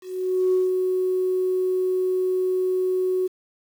sine tone with ADSR envelope, 370 Hz, F#4, in tune, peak -15 dBFS, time 0.01-3.28 s, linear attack 520 ms, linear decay 170 ms, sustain -4 dB, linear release 18 ms, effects tanh soft clip ceiling -13 dBFS + 8-bit

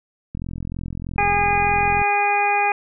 click train, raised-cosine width 5 ms, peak -17 dBFS, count 73, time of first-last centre 0.35-2.017 s, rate 43.2 Hz
harmonic tone, 408.3 Hz, G#4, 29 cents flat, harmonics 1 / 2 / 3 / 4 / 5 / 6, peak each -28 / -18 / -29 / -29 / -28 / -22 dBFS, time 1.18-2.72 s, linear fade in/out 2 ms
effects none

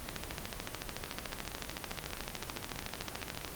two click trains, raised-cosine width 0.2 ms, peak -23 / -18 dBFS, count 38 / 47, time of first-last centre 1.06-3.478 / 0.09-3.448 s, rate 15.3 / 13.7 Hz, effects pink hiss -44 dBFS RMS until 3.55 s + Opus 24 kbps

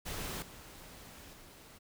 pink noise with level steps, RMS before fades -40 / -52 / -55 dBFS, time 0.05-1.79 s, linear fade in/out 20 ms, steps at 0.42 / 1.33 s, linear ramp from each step 2 ms, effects none

